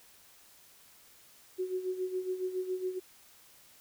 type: tone with tremolo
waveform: sine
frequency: 370 Hz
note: F#4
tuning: in tune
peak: -29 dBFS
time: 1.58-3 s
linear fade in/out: 20 ms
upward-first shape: sine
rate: 7.2 Hz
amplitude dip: 70%
effects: white hiss -59 dBFS RMS until 3.8 s